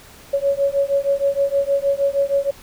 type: beating tone pair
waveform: sine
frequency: 554.4 / 560.8 Hz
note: C#5 / C#5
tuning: 0 / +20 cents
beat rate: 6.4 Hz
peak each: -19 dBFS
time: 0.33-2.51 s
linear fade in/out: 10 ms
effects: pink hiss -44 dBFS RMS until 2.62 s